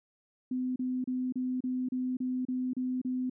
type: tone bursts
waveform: sine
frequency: 254.2 Hz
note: C4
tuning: 50 cents flat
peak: -29 dBFS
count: 10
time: 0.51-3.298 s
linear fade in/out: 5 ms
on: 250 ms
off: 32 ms
effects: none